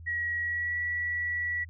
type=tone with pitch glide; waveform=sine; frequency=1911 to 1943.3 Hz; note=A#6 to B6; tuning=+43 to -28 cents; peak=-28 dBFS; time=0.06-1.65 s; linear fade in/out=20 ms; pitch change=+29 cents; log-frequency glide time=0.4-0.78 s; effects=added 83 Hz sine -43 dBFS peak until 1.69 s